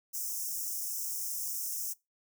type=high-pass noise; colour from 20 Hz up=white; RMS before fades=-36 dBFS; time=0.13-1.94 s; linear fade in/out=20 ms; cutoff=5300 Hz; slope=96 dB/octave; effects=noise-tail reverb RT60 0.2 s tail -21 dB re dry